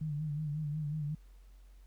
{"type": "tone with vibrato", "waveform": "sine", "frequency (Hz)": 150.7, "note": "D3", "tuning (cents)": 45, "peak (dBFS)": -33, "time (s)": [0.01, 1.15], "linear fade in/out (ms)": 5, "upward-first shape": "sine", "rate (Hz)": 5.5, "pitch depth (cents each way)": 67, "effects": ["added 46 Hz sine -53 dBFS peak until 1.86 s", "pink hiss -71 dBFS RMS until 1.86 s"]}